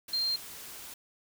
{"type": "tone in noise", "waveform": "sine", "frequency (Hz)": 4186, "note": "C8", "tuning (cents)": 0, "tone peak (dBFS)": -27, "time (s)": [0.13, 0.36], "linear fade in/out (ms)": 5, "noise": "white", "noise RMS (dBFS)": -45, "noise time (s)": [0.08, 0.94], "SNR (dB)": 15, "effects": []}